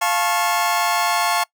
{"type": "chord", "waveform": "sawtooth", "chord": "F augmented", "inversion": "none", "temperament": "just", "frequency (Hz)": [698.5, 873.1, 1091.3], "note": ["F5", "A5", "C#6"], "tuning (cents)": [0, -14, -27], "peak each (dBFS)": -18, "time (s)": [0.01, 1.44], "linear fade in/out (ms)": 10, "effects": ["noise-tail reverb RT60 0.1 s tail -23 dB re dry"]}